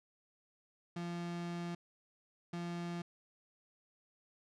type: tone bursts at uneven times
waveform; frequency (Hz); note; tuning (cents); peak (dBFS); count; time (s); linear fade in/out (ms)
35% pulse; 172.5; F3; -21; -37; 2; 0.96-1.75 / 2.53-3.02; 5
effects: low-pass 6000 Hz 12 dB/octave